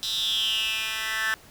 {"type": "tone with high-pass filter sweep", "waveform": "10% pulse", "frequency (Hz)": 220, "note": "A3", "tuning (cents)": 0, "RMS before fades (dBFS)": -27, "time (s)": [0.03, 1.34], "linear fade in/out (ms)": 0, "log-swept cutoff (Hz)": [4100, 1700], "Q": 7.9, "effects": ["pink hiss -51 dBFS RMS until 1.5 s"]}